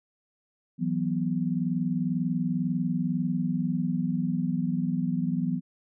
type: chord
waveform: sine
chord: E suspended second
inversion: none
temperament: equal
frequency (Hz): 164.81 / 185 / 246.9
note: E3 / F#3 / B3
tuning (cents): 0 / 0 / 0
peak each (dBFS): -29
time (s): 0.78-5.61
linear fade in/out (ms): 50
effects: none